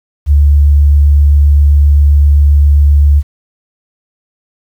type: tone with vibrato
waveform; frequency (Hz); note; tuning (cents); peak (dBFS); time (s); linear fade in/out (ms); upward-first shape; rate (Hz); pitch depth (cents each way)
sine; 72.3; D2; -27; -3; 0.26-3.23; 50; sine; 7.6; 9
effects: 7-bit